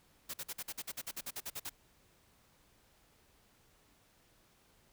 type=noise bursts; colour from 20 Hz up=white; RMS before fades=-41 dBFS; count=15; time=0.29-1.696 s; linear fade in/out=10 ms; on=48 ms; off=49 ms; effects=pink hiss -68 dBFS RMS until 4.92 s